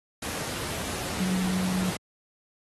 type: tone in noise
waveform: sine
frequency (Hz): 185.2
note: F#3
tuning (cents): +2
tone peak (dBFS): -25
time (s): 1.2-1.9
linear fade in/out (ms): 5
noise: pink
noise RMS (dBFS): -33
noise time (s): 0.22-1.97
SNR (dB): +5
effects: high-pass 80 Hz 12 dB/octave + AAC 32 kbps